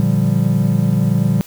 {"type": "chord", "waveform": "triangle", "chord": "G minor seventh", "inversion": "first", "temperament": "equal", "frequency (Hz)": [116.54, 146.83, 174.61, 196], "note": ["Bb2", "D3", "F3", "G3"], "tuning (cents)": [0, 0, 0, 0], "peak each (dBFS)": -16, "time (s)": [0, 1.41], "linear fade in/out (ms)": 0, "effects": ["white hiss -42 dBFS RMS until 1.46 s"]}